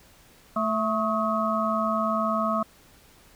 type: harmonic tone with a mistuned harmonic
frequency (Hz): 219.8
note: A3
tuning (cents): -2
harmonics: 1 / 3 / 5 / 6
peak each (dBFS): -28 / -28 / -28 / -28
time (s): 0.56-2.63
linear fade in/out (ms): 5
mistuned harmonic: 6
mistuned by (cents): -67
effects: pink hiss -55 dBFS RMS until 3.35 s